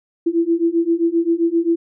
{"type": "beating tone pair", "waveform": "sine", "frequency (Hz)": [331.2, 338.8], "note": ["E4", "E4"], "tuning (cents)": [8, 48], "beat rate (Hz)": 7.6, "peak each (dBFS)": [-18, -17], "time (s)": [0.26, 1.76], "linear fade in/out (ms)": 10, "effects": []}